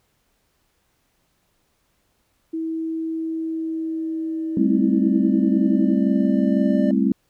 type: tone with pitch glide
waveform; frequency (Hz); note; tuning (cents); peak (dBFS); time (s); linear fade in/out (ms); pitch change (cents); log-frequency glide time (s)
sine; 323.5 to 319; E4 to D#4; -32 to +43; -23; 2.53-5.93; 10; -25; 3.34-5.75
type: tone with exponential growth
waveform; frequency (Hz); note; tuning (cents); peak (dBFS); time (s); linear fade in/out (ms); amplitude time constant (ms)
triangle; 595; D5; +22; -22; 3.18-6.91; 2; 810
type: chord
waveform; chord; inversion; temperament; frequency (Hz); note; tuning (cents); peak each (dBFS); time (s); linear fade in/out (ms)
sine; A minor seventh; third; just; 198 / 220 / 264 / 330; G3 / A3 / C4 / E4; +18 / 0 / +16 / +2; -20 / -22 / -20 / -25; 4.57-7.12; 2
effects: pink hiss -67 dBFS RMS until 7.29 s